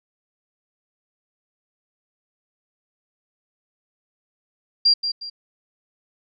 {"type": "tone with echo", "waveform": "sine", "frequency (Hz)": 4759, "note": "D8", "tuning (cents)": 22, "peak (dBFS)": -12, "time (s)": [4.85, 4.94], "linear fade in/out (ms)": 10, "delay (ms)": 180, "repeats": 2, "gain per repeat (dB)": -9, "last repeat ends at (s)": 5.3, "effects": []}